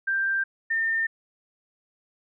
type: tone pair in turn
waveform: sine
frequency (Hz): 1578 / 1809.5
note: G6 / A6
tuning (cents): +11 / +48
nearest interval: major second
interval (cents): 237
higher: second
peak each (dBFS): -22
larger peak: neither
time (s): 0.07-0.44 / 0.7-1.07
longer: neither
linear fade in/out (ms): 10
effects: none